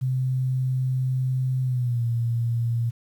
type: tone with pitch glide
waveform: sine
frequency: 129.3 to 117.21 Hz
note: C3 to A#2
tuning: -20 to +10 cents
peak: -21 dBFS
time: 0.01-2.91 s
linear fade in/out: 20 ms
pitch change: -170 cents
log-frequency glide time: 1.63-2.04 s
effects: 9-bit